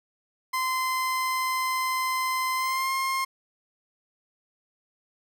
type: tone with pitch glide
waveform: 30% pulse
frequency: 1034 to 1063.7 Hz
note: C6 to C6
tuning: -21 to +28 cents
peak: -22 dBFS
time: 0.53-3.25 s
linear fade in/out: 10 ms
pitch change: +49 cents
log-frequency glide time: 2.56-2.92 s
effects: none